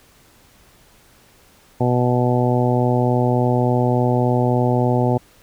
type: harmonic tone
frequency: 123.47 Hz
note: B2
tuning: in tune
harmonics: 1 / 2 / 3 / 4 / 5 / 6 / 7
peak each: -18 / -21 / -23 / -24 / -25 / -26 / -26 dBFS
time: 1.8-5.18 s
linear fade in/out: 10 ms
effects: pink hiss -52 dBFS RMS until 5.42 s